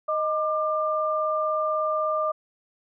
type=tone pair together; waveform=sine; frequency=622.3 / 1193.9 Hz; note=D#5 / D6; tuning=0 / +28 cents; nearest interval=major seventh; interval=1128 cents; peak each=-25 / -25 dBFS; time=0.08-2.32 s; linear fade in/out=10 ms; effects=none